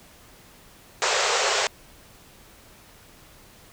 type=band-pass noise; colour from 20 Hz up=pink; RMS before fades=-23 dBFS; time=1.02-1.67 s; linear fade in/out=0 ms; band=400 to 7900 Hz; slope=96 dB/octave; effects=pink hiss -51 dBFS RMS until 3.72 s